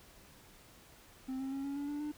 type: tone with pitch steps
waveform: triangle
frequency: 261.6 / 267.4 / 273.3 / 279.4 / 285.6 / 291.9 / 298.4 Hz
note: C4 / C4 / C#4 / C#4 / D4 / D4 / D4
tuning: 0 / +38 / -24 / +14 / -48 / -10 / +28 cents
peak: -34 dBFS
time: 1.28-2.12 s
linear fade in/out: 10 ms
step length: 120 ms
effects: pink hiss -59 dBFS RMS until 2.17 s